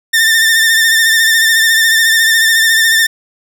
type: tone with vibrato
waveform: sawtooth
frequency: 1800 Hz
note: A6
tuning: 39 cents sharp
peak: -4 dBFS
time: 0.13-3.07 s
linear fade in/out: 10 ms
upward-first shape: sine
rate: 14 Hz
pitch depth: 36 cents each way
effects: none